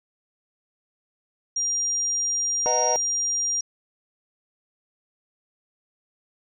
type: tone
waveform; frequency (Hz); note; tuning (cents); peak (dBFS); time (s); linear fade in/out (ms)
sine; 5700; F8; +34; -22; 1.56-3.61; 5
type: chord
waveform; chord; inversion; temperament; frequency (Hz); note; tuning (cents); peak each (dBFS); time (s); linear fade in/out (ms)
triangle; B major seventh; none; just; 493.9 / 617.4 / 740.8 / 926; B4 / D#5 / F#5 / A#5; 0 / -14 / +2 / -12; -25; 2.66-2.96; 0
effects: none